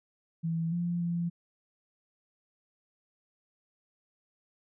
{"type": "tone with pitch steps", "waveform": "sine", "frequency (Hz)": [164.7, 173.2, 171.3], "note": ["E3", "F3", "F3"], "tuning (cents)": [-1, -14, -33], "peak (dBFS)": -28, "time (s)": [0.43, 1.3], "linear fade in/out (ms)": 20, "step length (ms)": 290, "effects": []}